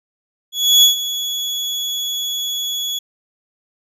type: tone with ADSR envelope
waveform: 35% pulse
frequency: 3378 Hz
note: G#7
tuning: 29 cents sharp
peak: -4 dBFS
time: 0.52-2.99 s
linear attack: 310 ms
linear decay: 120 ms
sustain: -14 dB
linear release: 7 ms
effects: resampled to 32000 Hz